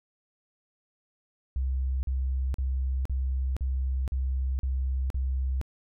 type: tone bursts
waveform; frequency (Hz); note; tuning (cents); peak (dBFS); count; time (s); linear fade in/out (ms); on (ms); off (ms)
sine; 65.41; C2; 0; -25; 8; 1.56-5.614; 0; 470; 42
effects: none